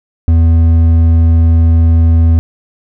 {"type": "tone with hard clipping", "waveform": "triangle", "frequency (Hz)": 82.41, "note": "E2", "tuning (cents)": 0, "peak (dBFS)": -6, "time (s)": [0.28, 2.39], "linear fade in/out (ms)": 0, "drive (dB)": 9, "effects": []}